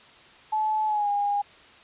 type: tone with pitch glide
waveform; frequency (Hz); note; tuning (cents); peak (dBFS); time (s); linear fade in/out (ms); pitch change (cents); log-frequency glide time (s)
sine; 863 to 814.6; A5 to G#5; -34 to -34; -22; 0.52-1.42; 10; -100; 0.86-1.09
effects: white hiss -51 dBFS RMS until 1.83 s + resampled to 8000 Hz

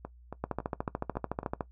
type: two click trains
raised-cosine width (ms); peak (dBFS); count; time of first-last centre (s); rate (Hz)
1; -24 / -17; 6 / 17; 0.05-1.431 / 0.44-1.608; 3.62 / 13.7
effects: noise-tail reverb RT60 0.1 s tail -18 dB re dry + added 60 Hz sine -52 dBFS peak until 1.71 s

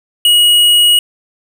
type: tone with hard clipping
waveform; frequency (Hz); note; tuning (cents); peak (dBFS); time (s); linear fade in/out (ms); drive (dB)
triangle; 2900; F#7; -35; -7; 0.25-0.99; 2; 14
effects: none

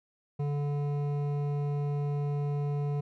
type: tone with hard clipping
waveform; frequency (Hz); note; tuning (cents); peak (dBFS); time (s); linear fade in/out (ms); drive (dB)
triangle; 144.6; D3; -27; -30; 0.39-3.01; 10; 15
effects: none

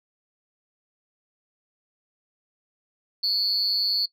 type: tone with amplitude modulation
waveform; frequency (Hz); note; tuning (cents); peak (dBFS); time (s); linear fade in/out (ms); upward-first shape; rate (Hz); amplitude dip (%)
sine; 4435; C#8; 0; -15; 3.23-4.06; 10; sine; 200; 100
effects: noise-tail reverb RT60 0.1 s tail -21 dB re dry + tanh soft clip ceiling -15 dBFS

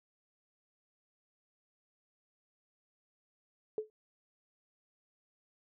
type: tone with exponential decay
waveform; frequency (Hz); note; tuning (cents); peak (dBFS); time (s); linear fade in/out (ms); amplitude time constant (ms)
sine; 431.2; A4; -35; -28; 3.78-3.9; 1; 24
effects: none

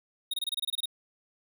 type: tone bursts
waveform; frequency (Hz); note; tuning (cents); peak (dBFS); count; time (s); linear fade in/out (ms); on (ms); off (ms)
square; 3738; A#7; +4; -29; 11; 0.31-0.857; 5; 27; 25
effects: none

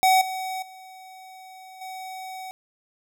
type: tone with level steps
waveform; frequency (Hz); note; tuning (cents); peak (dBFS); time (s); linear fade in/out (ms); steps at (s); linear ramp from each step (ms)
square; 753; F#5; +30; -16 / -29 / -43 / -35; 0.03-2.51; 0; 0.21 / 0.62 / 1.81; 5
effects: none

